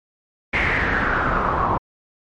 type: noise with low-pass filter sweep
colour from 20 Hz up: pink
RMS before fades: -20 dBFS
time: 0.53-1.78 s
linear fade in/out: 10 ms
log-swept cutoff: 2200 to 1000 Hz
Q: 5.4
effects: MP3 48 kbps